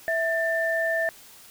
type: tone pair together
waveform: sine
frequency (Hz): 656.6 / 1783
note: E5 / A6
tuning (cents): -7 / +22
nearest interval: octave + perfect fourth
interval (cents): 1729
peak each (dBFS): -25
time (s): 0.08-1.09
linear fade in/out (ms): 0
effects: white hiss -49 dBFS RMS until 1.5 s